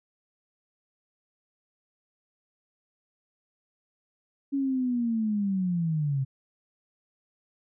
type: linear sweep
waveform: sine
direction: down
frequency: 280.4 to 130.81 Hz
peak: -24 dBFS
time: 4.52-6.25 s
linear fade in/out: 20 ms
effects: none